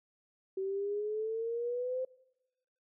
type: exponential sweep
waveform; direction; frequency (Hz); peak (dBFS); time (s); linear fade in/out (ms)
sine; up; 380 to 520; -32; 0.57-2.05; 5
effects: noise-tail reverb RT60 1.0 s tail -23 dB re dry